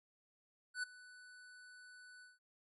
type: tone with ADSR envelope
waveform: square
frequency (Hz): 1491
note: F#6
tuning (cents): +13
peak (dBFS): -36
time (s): 0.74-2.39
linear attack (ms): 91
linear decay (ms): 11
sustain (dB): -20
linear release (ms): 170
effects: MP3 48 kbps